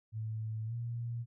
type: tone with pitch glide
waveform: sine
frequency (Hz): 110 to 117.9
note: A2 to A#2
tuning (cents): 0 to +20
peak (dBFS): -35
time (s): 0.12-1.26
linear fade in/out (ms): 50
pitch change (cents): +120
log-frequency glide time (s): 0.66-0.74
effects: none